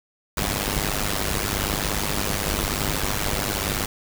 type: noise with amplitude modulation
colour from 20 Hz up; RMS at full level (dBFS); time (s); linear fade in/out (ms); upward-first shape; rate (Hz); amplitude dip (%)
pink; -21; 0.37-3.86; 5; sine; 101; 90
effects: none